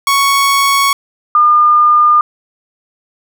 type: tone pair in turn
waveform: sawtooth / sine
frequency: 1111 / 1209.5 Hz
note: C#6 / D#6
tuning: +4 / -49 cents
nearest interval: minor second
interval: 147 cents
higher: second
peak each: -5 dBFS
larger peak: neither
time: 0.07-0.93 / 1.35-2.21 s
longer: neither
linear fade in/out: 2 ms
effects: none